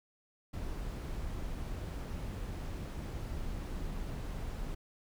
brown noise, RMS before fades -39 dBFS, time 0.53-4.75 s, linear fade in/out 10 ms, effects none

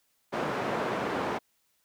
white band-pass noise, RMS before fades -31 dBFS, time 0.32-1.39 s, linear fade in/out 20 ms, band 170 to 960 Hz, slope 12 dB/octave, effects white hiss -72 dBFS RMS until 1.84 s

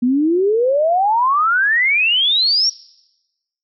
sine exponential sweep, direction up, 237.3 to 5690 Hz, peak -12 dBFS, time 0.02-2.7 s, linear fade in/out 10 ms, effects noise-tail reverb RT60 1.0 s tail -22 dB re dry

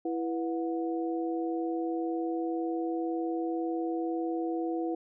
sine tone cluster, 331 / 489.1 / 727 Hz, E4 / B4 / F#5, +7 / -17 / -31 cents, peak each -30 / -37 / -38 dBFS, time 0.05-4.95 s, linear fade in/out 5 ms, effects none

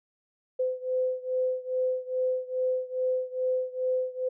sine beating tone pair, 510 / 512.4 Hz, C5 / C5, -44 / -36 cents, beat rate 2.4 Hz, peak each -28 / -30 dBFS, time 0.59-4.29 s, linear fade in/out 10 ms, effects none

